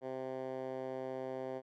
10% pulse tone with band-pass filter, 130.81 Hz, C3, in tune, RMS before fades -41 dBFS, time 0.01-1.62 s, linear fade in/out 50 ms, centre 510 Hz, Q 1.3, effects none

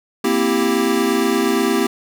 square chord, C dominant seventh, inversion third, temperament equal, 233.1 / 261.6 / 329.6 / 392 Hz, Bb3 / C4 / E4 / G4, 0 / 0 / 0 / 0 cents, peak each -22 / -22 / -22 / -20 dBFS, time 0.24-1.87 s, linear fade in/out 5 ms, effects none

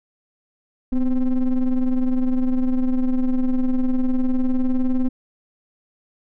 triangle ring-modulated tone, 131.9 Hz, C3, 14 cents sharp, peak -11 dBFS, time 0.92-5.09 s, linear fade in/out 10 ms, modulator 122 Hz, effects none

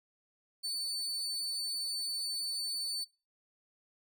35% pulse tone, 4503 Hz, C#8, 26 cents sharp, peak -32 dBFS, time 0.63-3.05 s, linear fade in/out 20 ms, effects noise-tail reverb RT60 0.3 s tail -24 dB re dry

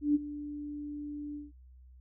sine tone with ADSR envelope, 293.4 Hz, D4, 2 cents flat, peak -21 dBFS, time 0.01-1.52 s, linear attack 140 ms, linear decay 25 ms, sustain -16 dB, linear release 170 ms, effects added 63 Hz sine -52 dBFS peak until 2 s

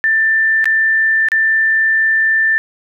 sine tone with dropouts, 1778 Hz, A6, 18 cents sharp, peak -10 dBFS, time 0.04-2.58 s, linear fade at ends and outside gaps 0 ms, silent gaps 0.643-0.656 / 1.286-1.318 s, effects none

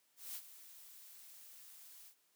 blue noise with ADSR envelope, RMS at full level -44 dBFS, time 0.16-2.15 s, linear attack 190 ms, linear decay 60 ms, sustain -13 dB, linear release 80 ms, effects white hiss -75 dBFS RMS until 2.35 s + high-pass 200 Hz 12 dB/octave

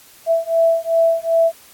sine beating tone pair, 660 / 662.6 Hz, E5 / E5, +2 / +9 cents, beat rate 2.6 Hz, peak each -16 dBFS, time 0.26-1.52 s, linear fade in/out 50 ms, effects white hiss -46 dBFS RMS until 1.73 s + AAC 64 kbps

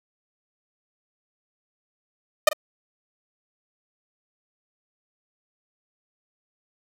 sawtooth tone with echo, 611 Hz, D#5, 32 cents flat, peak -7 dBFS, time 2.47-2.49 s, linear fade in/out 5 ms, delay 42 ms, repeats 1, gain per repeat -15 dB, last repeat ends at 2.532 s, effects none

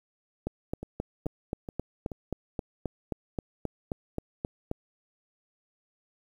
two click trains, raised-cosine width 2 ms, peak -24 / -17 dBFS, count 4 / 17, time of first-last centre 0.83-2.118 / 0.47-4.714 s, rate 2.33 / 3.77 Hz, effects 9-bit

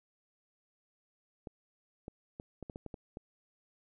clicks, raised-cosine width 2 ms, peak -29 dBFS, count 9, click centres 1.472 / 2.081 / 2.399 / 2.627 / 2.698 / 2.759 / 2.863 / 2.942 / 3.171 s, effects none

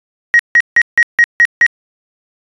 sine tone bursts, 1890 Hz, A#6, 23 cents sharp, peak -3 dBFS, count 7, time 0.34-1.664 s, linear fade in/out 0 ms, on 52 ms, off 160 ms, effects tanh soft clip ceiling 0 dBFS + resampled to 22050 Hz

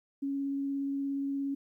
sine tone with vibrato, 277.2 Hz, C#4, in tune, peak -30 dBFS, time 0.22-1.55 s, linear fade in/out 10 ms, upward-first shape sine, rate 17 Hz, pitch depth 8 cents each way, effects 12-bit

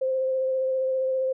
sine tone with vibrato, 523.3 Hz, C5, in tune, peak -22 dBFS, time 0.01-1.33 s, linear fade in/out 10 ms, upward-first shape sine, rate 15 Hz, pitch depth 15 cents each way, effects none

